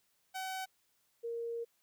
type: tone pair in turn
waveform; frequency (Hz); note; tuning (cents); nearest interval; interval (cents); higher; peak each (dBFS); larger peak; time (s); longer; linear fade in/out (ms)
sawtooth / sine; 757 / 465.9; F#5 / A#4; +39 / -1; minor sixth; 840; first; -34 / -36; first; 0.34-0.66 / 1.23-1.65; second; 20
effects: white hiss -75 dBFS RMS until 1.82 s